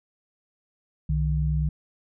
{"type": "tone pair together", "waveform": "sine", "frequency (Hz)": [64.2, 152.92], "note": ["C2", "D#3"], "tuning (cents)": [-32, -30], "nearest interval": "octave + minor third", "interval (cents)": 1502, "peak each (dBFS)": -24, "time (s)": [1.09, 1.69], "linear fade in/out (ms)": 5, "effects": []}